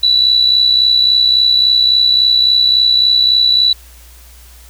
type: tone with amplitude modulation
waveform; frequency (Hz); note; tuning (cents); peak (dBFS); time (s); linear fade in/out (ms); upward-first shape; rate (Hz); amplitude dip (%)
sine; 3951; B7; 0; -5; 0.03-3.73; 5; sine; 63.6; 55
effects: added 60 Hz sine -38 dBFS peak until 4.69 s + white hiss -43 dBFS RMS until 4.69 s